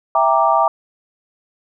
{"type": "chord", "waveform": "sine", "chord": "E half-diminished seventh", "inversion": "none", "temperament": "equal with one note detuned", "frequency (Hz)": [659.3, 793.1, 932.3, 1174.7], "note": ["E5", "G5", "Bb5", "D6"], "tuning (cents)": [0, 20, 0, 0], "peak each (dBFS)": -17, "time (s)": [0.15, 0.68], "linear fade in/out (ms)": 2, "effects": []}